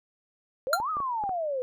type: exponential two-way sweep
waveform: sine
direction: up then down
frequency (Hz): 493.9 to 1301 to 493.9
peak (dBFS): -27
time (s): 0.67-1.62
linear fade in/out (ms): 0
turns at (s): 0.9
type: tone with exponential decay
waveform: square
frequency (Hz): 1378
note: F6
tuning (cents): -24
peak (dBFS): -17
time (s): 0.73-0.81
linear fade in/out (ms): 2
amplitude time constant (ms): 17
type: clicks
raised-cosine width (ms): 1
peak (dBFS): -25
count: 5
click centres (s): 0.801 / 0.969 / 1.003 / 1.238 / 1.293
effects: none